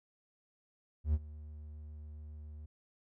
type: tone with ADSR envelope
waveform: triangle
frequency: 75.6 Hz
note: D#2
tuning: 49 cents flat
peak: -23 dBFS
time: 1.04-2.66 s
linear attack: 99 ms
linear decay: 42 ms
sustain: -20 dB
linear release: 6 ms
effects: none